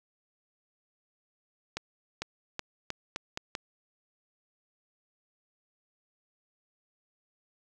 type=accelerating click train; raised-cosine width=0.2 ms; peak=-16 dBFS; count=7; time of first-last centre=1.77-3.552 s; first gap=450 ms; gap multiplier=0.83; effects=none